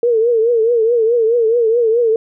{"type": "tone with vibrato", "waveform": "sine", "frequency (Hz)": 460.9, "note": "A#4", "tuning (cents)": -20, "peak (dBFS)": -10, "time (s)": [0.03, 2.16], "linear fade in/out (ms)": 2, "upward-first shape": "triangle", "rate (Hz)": 4.7, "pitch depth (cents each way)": 110, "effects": []}